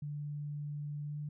sine tone with pitch glide, 146.83 to 148.19 Hz, D3 to D3, 0 to +16 cents, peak -37 dBFS, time 0.02-1.29 s, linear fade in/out 5 ms, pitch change +16 cents, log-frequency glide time 1.04-1.16 s, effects none

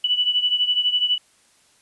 sine beating tone pair, 2960 / 2972 Hz, F#7 / F#7, 0 / +7 cents, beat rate 12 Hz, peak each -19 / -23 dBFS, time 0.04-1.18 s, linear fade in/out 5 ms, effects white hiss -58 dBFS RMS until 1.81 s + resampled to 24000 Hz

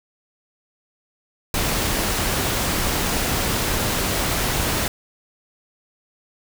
pink noise, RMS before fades -22 dBFS, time 1.54-4.88 s, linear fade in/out 2 ms, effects none

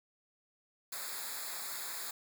white noise with comb filter, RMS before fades -41 dBFS, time 0.92-2.11 s, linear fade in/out 5 ms, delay 0.34 ms, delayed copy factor -0.9, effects none

